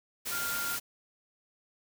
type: tone in noise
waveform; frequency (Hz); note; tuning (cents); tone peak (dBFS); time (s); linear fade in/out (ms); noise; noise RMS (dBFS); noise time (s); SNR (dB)
sine; 1400; F6; +4; -34; 0.31-0.77; 20; white; -35; 0.25-0.8; -2
effects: none